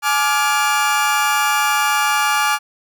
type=chord; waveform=30% pulse; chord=D diminished; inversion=second; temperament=just; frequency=845.8 / 1174.7 / 1409.6 Hz; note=Ab5 / D6 / F6; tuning=+31 / 0 / +16 cents; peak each=-16 / -16 / -18 dBFS; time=0.02-2.59 s; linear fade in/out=50 ms; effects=none